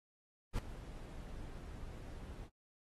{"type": "noise with ADSR envelope", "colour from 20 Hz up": "brown", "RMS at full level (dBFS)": -31, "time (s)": [0.53, 2.5], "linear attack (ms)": 54, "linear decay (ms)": 5, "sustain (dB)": -17, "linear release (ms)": 62, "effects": ["AAC 32 kbps"]}